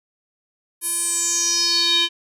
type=tone with band-pass filter sweep; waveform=square; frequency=341.5 Hz; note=F4; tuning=39 cents flat; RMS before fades=-20 dBFS; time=0.81-2.09 s; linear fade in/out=50 ms; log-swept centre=11000 to 3300 Hz; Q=6.9; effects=none